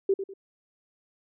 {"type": "tone with echo", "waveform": "sine", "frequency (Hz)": 390, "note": "G4", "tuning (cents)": -9, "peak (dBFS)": -19, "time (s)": [0.09, 0.14], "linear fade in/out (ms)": 5, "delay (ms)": 99, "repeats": 2, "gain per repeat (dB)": -10, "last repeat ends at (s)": 0.338, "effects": []}